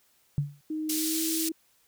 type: tone with exponential decay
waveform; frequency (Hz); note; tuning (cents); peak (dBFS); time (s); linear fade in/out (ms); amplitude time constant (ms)
sine; 143.9; D3; -35; -20; 0.38-0.61; 0; 48
type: tone with pitch glide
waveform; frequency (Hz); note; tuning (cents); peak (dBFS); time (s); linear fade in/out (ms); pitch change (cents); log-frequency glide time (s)
sine; 311 to 322.3; D#4 to E4; -1 to -39; -29; 0.7-1.52; 5; +62; 0.91-1.23
type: band-pass noise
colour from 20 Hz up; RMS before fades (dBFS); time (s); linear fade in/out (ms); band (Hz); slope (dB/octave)
white; -31; 0.89-1.49; 5; 3800 to 14000; 12
effects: white hiss -66 dBFS RMS until 1.87 s